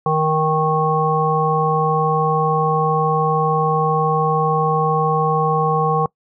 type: harmonic tone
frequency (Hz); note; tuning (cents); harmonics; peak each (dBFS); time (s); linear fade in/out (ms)
156.5; D#3; +10; 1 / 3 / 5 / 7; -20 / -20 / -20 / -20; 0.06-6.06; 2
effects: noise-tail reverb RT60 0.1 s tail -24 dB re dry